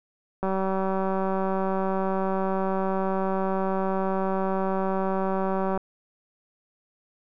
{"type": "click train", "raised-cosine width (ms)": 1, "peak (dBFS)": -14, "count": 1022, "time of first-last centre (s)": [0.43, 5.776], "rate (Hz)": 191, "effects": []}